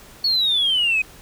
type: exponential sweep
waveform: sine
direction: down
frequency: 4435 to 2492 Hz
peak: -15 dBFS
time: 0.24-1.02 s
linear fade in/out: 5 ms
effects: tanh soft clip ceiling -12 dBFS + pink hiss -45 dBFS RMS until 1.21 s